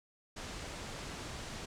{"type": "low-pass noise", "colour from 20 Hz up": "pink", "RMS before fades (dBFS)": -44, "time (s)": [0.36, 1.66], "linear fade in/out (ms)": 10, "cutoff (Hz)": 8200, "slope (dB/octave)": 24, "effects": []}